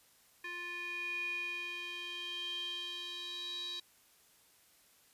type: tone with band-pass filter sweep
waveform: square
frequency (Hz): 351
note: F4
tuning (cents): +9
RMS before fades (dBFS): -41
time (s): 0.44-3.8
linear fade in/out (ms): 5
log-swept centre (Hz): 2100 to 4000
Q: 8.7
effects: white hiss -66 dBFS RMS until 5.13 s + resampled to 32000 Hz